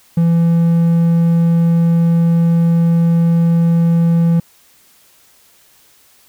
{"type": "tone with hard clipping", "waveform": "triangle", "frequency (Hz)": 168, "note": "E3", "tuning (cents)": 33, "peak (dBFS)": -10, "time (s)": [0.17, 4.4], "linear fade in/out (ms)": 5, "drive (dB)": 6, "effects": ["white hiss -50 dBFS RMS until 6.28 s"]}